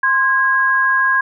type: tone pair together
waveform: sine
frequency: 1046.5 / 1640.3 Hz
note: C6 / G#6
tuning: 0 / -22 cents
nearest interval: minor sixth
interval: 778 cents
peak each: -17 / -13 dBFS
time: 0.03-1.21 s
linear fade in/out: 5 ms
effects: none